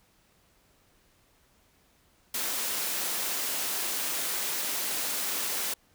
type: high-pass noise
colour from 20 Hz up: white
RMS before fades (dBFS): -31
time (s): 2.34-5.74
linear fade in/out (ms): 5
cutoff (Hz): 220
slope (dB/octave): 12
effects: pink hiss -65 dBFS RMS until 5.94 s